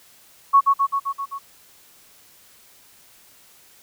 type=tone with echo; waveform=sine; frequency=1108.7 Hz; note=C#6; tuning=in tune; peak=-9 dBFS; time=0.53-0.61 s; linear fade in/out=20 ms; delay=130 ms; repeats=6; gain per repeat=-3 dB; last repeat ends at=1.39 s; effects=white hiss -52 dBFS RMS until 3.82 s